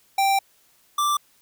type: tone pair in turn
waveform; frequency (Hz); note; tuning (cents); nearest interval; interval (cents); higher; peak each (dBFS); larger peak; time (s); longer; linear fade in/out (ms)
square; 784 / 1174.7; G5 / D6; 0 / 0; perfect fifth; 700; second; -18 / -20; first; 0.18-0.39 / 0.98-1.17; first; 5
effects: white hiss -60 dBFS RMS until 1.41 s